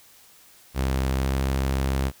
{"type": "tone with pitch glide", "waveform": "sawtooth", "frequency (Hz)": [66.1, 66.91], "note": ["C2", "C2"], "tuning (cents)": [18, 39], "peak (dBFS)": -18, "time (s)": [0.74, 2.12], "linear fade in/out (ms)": 50, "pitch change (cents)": 21, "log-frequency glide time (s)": [1.2, 1.26], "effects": ["white hiss -53 dBFS RMS until 2.2 s"]}